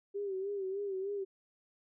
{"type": "tone with vibrato", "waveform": "sine", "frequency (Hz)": 392, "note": "G4", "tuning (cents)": 0, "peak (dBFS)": -34, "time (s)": [0.14, 1.25], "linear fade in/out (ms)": 20, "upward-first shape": "sine", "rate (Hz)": 3.3, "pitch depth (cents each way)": 72, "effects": []}